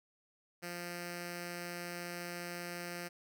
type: tone with notch filter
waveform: 5% pulse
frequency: 174.61 Hz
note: F3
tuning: in tune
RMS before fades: -43 dBFS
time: 0.62-3.09 s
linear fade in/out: 20 ms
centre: 1000 Hz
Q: 1.4
effects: none